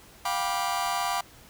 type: chord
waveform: 40% pulse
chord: G dominant seventh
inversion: third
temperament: just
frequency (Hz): 705.6 / 784 / 980 / 1176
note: F5 / G5 / B5 / D6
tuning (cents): +18 / 0 / -14 / +2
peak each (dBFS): -31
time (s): 0.25-1.21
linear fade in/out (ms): 5
effects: pink hiss -52 dBFS RMS until 1.49 s